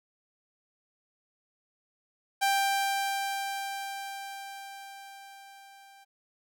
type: tone with level ramp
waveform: sawtooth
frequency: 788 Hz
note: G5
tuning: 9 cents sharp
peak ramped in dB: -19 to -49 dBFS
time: 2.41-6.05 s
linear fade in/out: 20 ms
effects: none